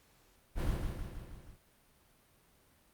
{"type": "noise with echo", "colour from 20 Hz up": "brown", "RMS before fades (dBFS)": -31, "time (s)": [0.55, 0.78], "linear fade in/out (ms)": 50, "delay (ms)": 160, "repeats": 5, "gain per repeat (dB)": -4, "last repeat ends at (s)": 1.58, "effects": ["pink hiss -67 dBFS RMS until 2.93 s", "Opus 48 kbps"]}